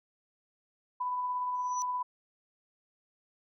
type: tone with tremolo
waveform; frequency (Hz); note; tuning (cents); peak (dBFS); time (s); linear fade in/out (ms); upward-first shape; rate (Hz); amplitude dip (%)
sine; 995; B5; +13; -29; 1-2.03; 10; sine; 17; 25
type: tone with exponential growth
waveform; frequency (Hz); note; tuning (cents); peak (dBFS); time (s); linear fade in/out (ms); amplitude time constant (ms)
sine; 5920; F#8; 0; -32; 1.55-1.82; 0; 57
effects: none